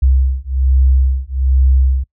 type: beating tone pair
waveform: sine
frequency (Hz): 65.2 / 66.4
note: C2 / C2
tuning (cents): -5 / +26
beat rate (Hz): 1.2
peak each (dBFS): -12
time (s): 0.02-2.04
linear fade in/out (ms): 10
effects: noise-tail reverb RT60 0.1 s tail -24 dB re dry + tanh soft clip ceiling -2 dBFS